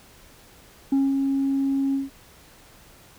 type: tone with ADSR envelope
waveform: sine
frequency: 273.1 Hz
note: C#4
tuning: 26 cents flat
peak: -14 dBFS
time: 0.92-2.1 s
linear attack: 6 ms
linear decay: 200 ms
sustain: -5 dB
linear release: 160 ms
effects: tanh soft clip ceiling -16 dBFS + pink hiss -51 dBFS RMS until 3.18 s